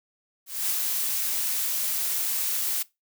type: noise with ADSR envelope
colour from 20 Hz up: blue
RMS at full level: -25 dBFS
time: 0.46-2.83 s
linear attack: 240 ms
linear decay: 23 ms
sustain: -2 dB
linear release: 10 ms
effects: noise-tail reverb RT60 0.2 s tail -20 dB re dry